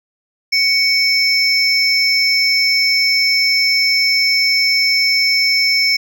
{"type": "tone pair together", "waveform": "triangle", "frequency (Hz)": [2235, 5316], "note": ["C#7", "E8"], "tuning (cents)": [14, 14], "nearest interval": "octave + minor third", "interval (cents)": 1500, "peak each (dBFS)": -13, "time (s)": [0.52, 5.97], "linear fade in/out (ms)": 10, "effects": []}